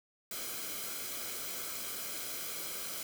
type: noise with comb filter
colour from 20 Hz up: white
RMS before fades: -40 dBFS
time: 0.31-3.03 s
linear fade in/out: 2 ms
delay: 1.1 ms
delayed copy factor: -0.6
effects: none